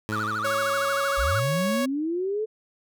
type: tone with exponential decay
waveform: 15% pulse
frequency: 107.1 Hz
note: A2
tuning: 46 cents flat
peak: -21 dBFS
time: 0.09-1.66 s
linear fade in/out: 0 ms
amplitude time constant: 340 ms
type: tone with vibrato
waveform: triangle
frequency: 1304 Hz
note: E6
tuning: 19 cents flat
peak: -24 dBFS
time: 0.12-1.4 s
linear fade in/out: 5 ms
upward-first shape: sine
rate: 13 Hz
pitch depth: 220 cents each way
type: tone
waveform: sawtooth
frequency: 554.4 Hz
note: C#5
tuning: in tune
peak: -21 dBFS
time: 0.44-1.86 s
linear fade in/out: 10 ms
type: linear sweep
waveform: sine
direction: up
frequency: 46.25 to 443.6 Hz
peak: -24 dBFS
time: 1.17-2.46 s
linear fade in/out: 20 ms
effects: none